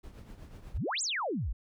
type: noise with tremolo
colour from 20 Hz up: brown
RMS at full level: -45 dBFS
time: 0.03-0.78 s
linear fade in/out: 10 ms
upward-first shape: triangle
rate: 8.1 Hz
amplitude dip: 65%
type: exponential two-way sweep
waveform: sine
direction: up then down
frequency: 40.11 to 8320 to 40.11 Hz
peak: -30 dBFS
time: 0.74-1.53 s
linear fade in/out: 10 ms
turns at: 1.02 s
effects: none